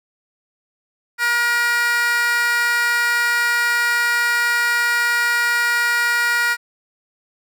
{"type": "tone with high-pass filter", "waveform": "15% pulse", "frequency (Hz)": 476.2, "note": "A#4", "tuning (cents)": 37, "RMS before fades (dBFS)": -18, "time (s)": [1.18, 6.57], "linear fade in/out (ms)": 50, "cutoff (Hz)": 1600, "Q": 2.4, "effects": []}